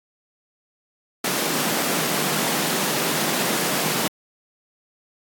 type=high-pass noise; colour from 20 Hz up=pink; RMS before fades=-23 dBFS; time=1.24-4.08 s; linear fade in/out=5 ms; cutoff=150 Hz; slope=48 dB/octave; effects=AAC 64 kbps